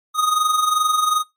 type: tone with amplitude modulation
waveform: square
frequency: 1244.5 Hz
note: D#6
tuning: in tune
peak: -14 dBFS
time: 0.14-1.24 s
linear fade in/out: 50 ms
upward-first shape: sine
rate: 22.6 Hz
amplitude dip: 60%
effects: noise-tail reverb RT60 0.2 s tail -21 dB re dry + MP3 64 kbps